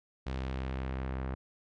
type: tone with low-pass filter sweep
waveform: sawtooth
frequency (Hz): 65.41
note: C2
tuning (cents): 0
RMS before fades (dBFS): -36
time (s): 0.26-1.35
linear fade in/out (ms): 10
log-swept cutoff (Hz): 4200 to 1600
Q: 1
effects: none